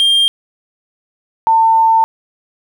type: tone pair in turn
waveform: triangle / sine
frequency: 3200 / 898 Hz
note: G7 / A5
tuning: +35 / +35 cents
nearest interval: octave + minor seventh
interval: 2200 cents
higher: first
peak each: -7 dBFS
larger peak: neither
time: 0-0.28 / 1.47-2.04 s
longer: second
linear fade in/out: 0 ms
effects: 8-bit